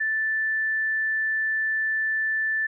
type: tone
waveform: sine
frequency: 1760 Hz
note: A6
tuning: in tune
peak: -22 dBFS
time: 0-2.67 s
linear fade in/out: 10 ms
effects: none